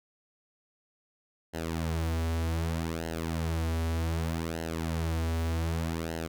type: tone with flanger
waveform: sawtooth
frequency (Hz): 81.9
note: E2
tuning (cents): -11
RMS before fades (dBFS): -31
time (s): 1.53-6.28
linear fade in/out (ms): 20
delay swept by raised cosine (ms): 0.84 to 5.84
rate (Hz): 0.65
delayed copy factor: -0.8
effects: none